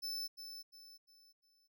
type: tone with echo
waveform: 45% pulse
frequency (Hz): 5274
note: E8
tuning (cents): 0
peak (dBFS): -39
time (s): 0.02-0.28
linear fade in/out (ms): 20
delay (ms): 350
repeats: 4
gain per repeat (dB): -8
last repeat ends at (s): 1.68
effects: none